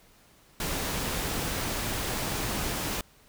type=noise; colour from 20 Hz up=pink; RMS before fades=-31 dBFS; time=0.6-3.01 s; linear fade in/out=2 ms; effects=pink hiss -59 dBFS RMS until 3.28 s